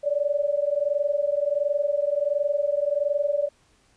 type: tone pair together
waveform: sine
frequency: 568 / 589.4 Hz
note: C#5 / D5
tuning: +42 / +6 cents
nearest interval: minor second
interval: 64 cents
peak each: -24 dBFS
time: 0.03-3.49 s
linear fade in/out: 20 ms
effects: pink hiss -62 dBFS RMS until 3.96 s + resampled to 22050 Hz